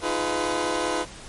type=chord; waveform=20% pulse; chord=F half-diminished seventh; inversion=third; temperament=just; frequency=314.3 / 349.2 / 419.1 / 502.9 Hz; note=Eb4 / F4 / Ab4 / Cb5; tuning=+18 / 0 / +16 / +31 cents; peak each=-25 / -24 / -27 / -23 dBFS; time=0.01-1.06 s; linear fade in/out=50 ms; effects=pink hiss -42 dBFS RMS until 1.28 s + MP3 48 kbps